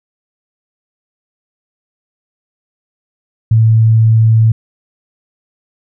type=tone; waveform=sine; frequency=111.8 Hz; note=A2; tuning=28 cents sharp; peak=-5 dBFS; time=3.51-4.52 s; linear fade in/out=5 ms; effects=none